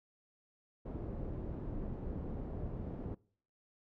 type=low-pass noise; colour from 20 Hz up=pink; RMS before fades=-41 dBFS; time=0.85-3.15 s; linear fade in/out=10 ms; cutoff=420 Hz; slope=12 dB/octave; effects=noise-tail reverb RT60 0.6 s tail -26 dB re dry